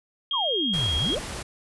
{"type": "tone with pitch glide", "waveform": "sine", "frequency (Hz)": [3234, 3264], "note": ["G#7", "G#7"], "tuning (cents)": [-47, -31], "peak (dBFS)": -24, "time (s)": [0.31, 1.15], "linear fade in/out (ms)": 2, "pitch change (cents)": 16, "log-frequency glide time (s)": [0.5, 0.85]}
{"type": "exponential two-way sweep", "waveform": "sine", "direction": "down then up", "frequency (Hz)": [1175, 66.6, 703], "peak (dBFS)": -26, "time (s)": [0.33, 1.19], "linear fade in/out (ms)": 10, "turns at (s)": 0.96}
{"type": "noise", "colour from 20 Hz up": "pink", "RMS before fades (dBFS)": -34, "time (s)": [0.73, 1.43], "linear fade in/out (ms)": 10}
{"effects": ["resampled to 24000 Hz"]}